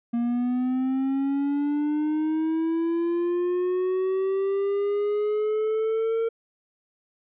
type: linear sweep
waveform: triangle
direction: up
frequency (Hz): 234.3 to 457.2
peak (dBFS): -20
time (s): 0.13-6.29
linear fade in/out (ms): 10
effects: resampled to 8000 Hz